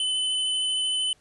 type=tone with vibrato; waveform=square; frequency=3025 Hz; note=F#7; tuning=38 cents sharp; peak=-24 dBFS; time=0-1.13 s; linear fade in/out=2 ms; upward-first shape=triangle; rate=13 Hz; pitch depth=13 cents each way; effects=pink hiss -62 dBFS RMS until 1.2 s + resampled to 24000 Hz